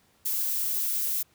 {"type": "noise", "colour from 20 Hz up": "violet", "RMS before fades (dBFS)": -28, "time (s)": [0.25, 1.23], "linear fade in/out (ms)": 10, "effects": ["pink hiss -64 dBFS RMS until 1.34 s", "high-pass 60 Hz 12 dB/octave"]}